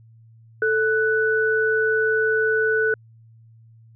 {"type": "tone pair together", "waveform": "sine", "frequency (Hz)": [440, 1487.3], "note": ["A4", "F#6"], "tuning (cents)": [0, 9], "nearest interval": "octave + major sixth", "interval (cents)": 2109, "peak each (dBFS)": -20, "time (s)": [0.62, 2.94], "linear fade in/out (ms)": 2, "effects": ["added 113 Hz sine -47 dBFS peak until 3.95 s"]}